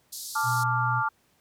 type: band-pass noise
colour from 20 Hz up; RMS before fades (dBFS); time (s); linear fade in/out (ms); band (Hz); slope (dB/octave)
pink; -38; 0.12-0.64; 10; 4100 to 14000; 48
type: chord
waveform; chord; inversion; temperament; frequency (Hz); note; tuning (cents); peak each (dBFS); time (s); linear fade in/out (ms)
sine; D minor; second; equal; 880 / 1174.7 / 1396.9; A5 / D6 / F6; 0 / 0 / 0; -28; 0.35-1.09; 10
type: tone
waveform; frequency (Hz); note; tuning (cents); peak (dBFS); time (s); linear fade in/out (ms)
sine; 121.4; B2; -29; -27; 0.43-1.03; 50
effects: pink hiss -66 dBFS RMS until 1.4 s + high-pass 80 Hz 12 dB/octave